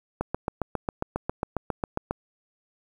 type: click train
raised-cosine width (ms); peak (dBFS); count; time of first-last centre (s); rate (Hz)
1; -12; 15; 0.21-2.11; 7.37
effects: 8-bit